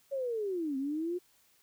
sine linear two-way sweep, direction down then up, 562 to 261.6 to 364 Hz, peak -31 dBFS, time 0.11-1.19 s, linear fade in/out 20 ms, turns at 0.77 s, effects white hiss -67 dBFS RMS until 1.62 s

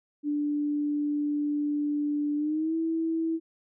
sine tone with pitch glide, 293.7 to 325.9 Hz, D4 to E4, 0 to -20 cents, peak -25 dBFS, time 0.23-3.4 s, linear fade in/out 50 ms, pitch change +180 cents, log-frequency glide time 2.36-2.75 s, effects none

